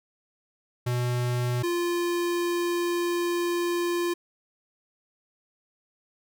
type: tone pair in turn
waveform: square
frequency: 122.8 / 347.3 Hz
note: B2 / F4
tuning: -9 / -10 cents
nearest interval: octave + tritone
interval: 1799 cents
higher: second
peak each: -25 dBFS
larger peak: neither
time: 0.86-1.63 / 1.63-4.14 s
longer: second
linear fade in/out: 10 ms
effects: none